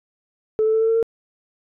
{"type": "tone with pitch steps", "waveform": "sine", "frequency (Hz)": [435.1, 439.1, 443.2, 447.3, 451.5, 455.7], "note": ["A4", "A4", "A4", "A4", "A4", "A#4"], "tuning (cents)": [-19, -4, 13, 28, 45, -39], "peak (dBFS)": -14, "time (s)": [0.59, 1.028], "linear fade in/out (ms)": 0, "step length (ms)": 73, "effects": ["tanh soft clip ceiling -11 dBFS"]}